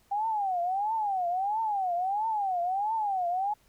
sine tone with vibrato, 789 Hz, G5, 11 cents sharp, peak -26 dBFS, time 0.11-3.54 s, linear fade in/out 10 ms, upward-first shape triangle, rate 1.5 Hz, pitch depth 250 cents each way, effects pink hiss -65 dBFS RMS until 3.68 s

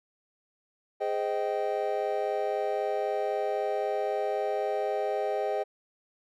triangle chord, Ab major seventh, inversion none, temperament just, 415.3 / 519.1 / 623 / 778.7 Hz, Ab4 / C5 / Eb5 / G5, 0 / -14 / +2 / -12 cents, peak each -30 / -32 / -30 / -31 dBFS, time 1-5.64 s, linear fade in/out 20 ms, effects none

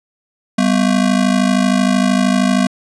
square ring-modulated tone, 221.9 Hz, A3, 15 cents sharp, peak -9 dBFS, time 0.58-2.67 s, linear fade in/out 5 ms, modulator 26.5 Hz, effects resampled to 22050 Hz

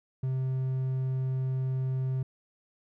triangle tone, 130.81 Hz, C3, in tune, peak -25 dBFS, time 0.23-2.23 s, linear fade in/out 5 ms, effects none

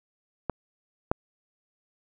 clicks, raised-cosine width 1 ms, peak -13 / -8 dBFS, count 2, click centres 0.497 / 1.115 s, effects none

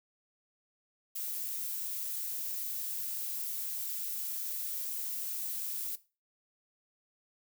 violet noise, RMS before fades -37 dBFS, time 1.15-5.96 s, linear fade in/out 10 ms, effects noise-tail reverb RT60 0.3 s tail -17 dB re dry

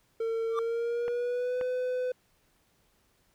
triangle tone with pitch glide, 453.7 to 503.4 Hz, A#4 to B4, -47 to +33 cents, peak -26 dBFS, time 0.2-2.12 s, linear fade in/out 5 ms, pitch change +180 cents, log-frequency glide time 0.51-1.62 s
triangle tone with exponential growth, 1174.7 Hz, D6, in tune, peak -24 dBFS, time 0.49-0.59 s, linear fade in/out 1 ms, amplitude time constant 20 ms
clicks, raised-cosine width 0.5 ms, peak -24 dBFS, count 2, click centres 1.081 / 1.612 s
effects pink hiss -69 dBFS RMS until 3.34 s

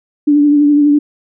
sine tone with vibrato, 292.1 Hz, D4, 9 cents flat, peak -6 dBFS, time 0.27-0.99 s, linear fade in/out 10 ms, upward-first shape triangle, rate 12 Hz, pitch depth 34 cents each way, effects none

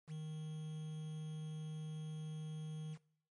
triangle tone with quantisation, 155.56 Hz, D#3, in tune, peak -40 dBFS, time 0.07-2.98 s, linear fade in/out 50 ms, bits 10, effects noise-tail reverb RT60 0.6 s tail -21 dB re dry + MP3 48 kbps

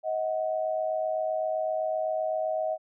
sine tone pair together, 632.2 / 740 Hz, D#5 / F#5, +27 / 0 cents, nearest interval minor third, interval 273 cents, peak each -27 / -32 dBFS, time 0.03-2.78 s, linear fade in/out 50 ms, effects none

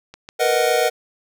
clicks, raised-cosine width 0.2 ms, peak -21 / -19 / -26 dBFS, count 3, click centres 0.14 / 0.289 / 0.456 s
square chord, B major seventh, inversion third, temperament equal, 466.2 / 493.9 / 622.3 / 740 Hz, A#4 / B4 / D#5 / F#5, 0 / 0 / 0 / 0 cents, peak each -22 dBFS, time 0.39-0.9 s, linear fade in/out 20 ms
effects none

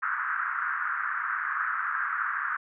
white band-pass noise, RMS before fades -30 dBFS, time 0.02-2.57 s, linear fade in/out 10 ms, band 1200 to 1600 Hz, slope 48 dB/octave, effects none

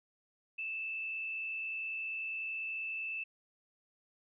sine tone with frequency modulation, 2637 Hz, E7, in tune, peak -36 dBFS, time 0.58-3.24 s, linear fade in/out 10 ms, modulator 70.2 Hz, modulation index 0.66, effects none

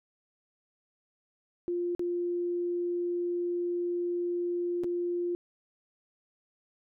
sine tone with dropouts, 350 Hz, F4, 4 cents sharp, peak -28 dBFS, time 1.68-5.35 s, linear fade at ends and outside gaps 0 ms, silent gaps 1.95-1.994 / 4.836-4.843 s, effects none

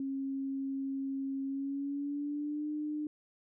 sine tone with pitch glide, 271.2 to 300.9 Hz, C#4 to D4, -38 to +42 cents, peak -33 dBFS, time 0-3.07 s, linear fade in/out 2 ms, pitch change +180 cents, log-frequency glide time 1.45-2.69 s, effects none

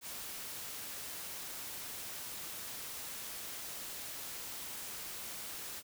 white noise, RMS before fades -44 dBFS, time 0.01-5.83 s, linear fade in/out 50 ms, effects none

